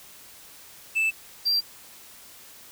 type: tone pair in turn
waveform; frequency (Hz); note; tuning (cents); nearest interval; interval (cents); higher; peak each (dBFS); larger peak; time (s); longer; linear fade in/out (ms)
triangle; 2637 / 4722; E7 / D8; 0 / +9; minor seventh; 1009; second; -19; neither; 0.95-1.11 / 1.45-1.61; neither; 20
effects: white hiss -48 dBFS RMS until 2.71 s